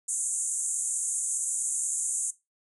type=band-pass noise; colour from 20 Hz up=white; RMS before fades=-30 dBFS; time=0.08-2.31 s; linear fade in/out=10 ms; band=6600 to 9900 Hz; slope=96 dB/octave; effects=noise-tail reverb RT60 0.2 s tail -17 dB re dry